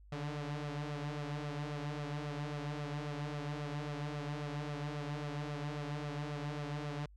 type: tone with flanger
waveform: sawtooth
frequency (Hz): 146.83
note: D3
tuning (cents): 0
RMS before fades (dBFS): -40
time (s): 0.12-7.06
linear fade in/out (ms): 5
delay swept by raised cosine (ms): 1.5 to 5.8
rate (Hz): 3.7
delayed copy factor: +0.6
effects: added 50 Hz sine -55 dBFS peak until 7.16 s + low-pass 5000 Hz 12 dB/octave